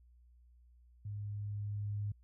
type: tone with level ramp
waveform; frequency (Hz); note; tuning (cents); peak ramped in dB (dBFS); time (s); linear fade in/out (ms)
sine; 103.2; G#2; -10; -39 to -34; 1.05-2.12; 5
effects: added 60 Hz sine -60 dBFS peak until 2.23 s